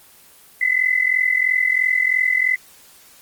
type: tone pair together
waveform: sine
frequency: 2000 / 2043 Hz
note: B6 / C7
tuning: +21 / -42 cents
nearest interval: unison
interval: 37 cents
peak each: -18 dBFS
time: 0.61-2.56 s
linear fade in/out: 5 ms
effects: white hiss -48 dBFS RMS until 3.21 s + Opus 24 kbps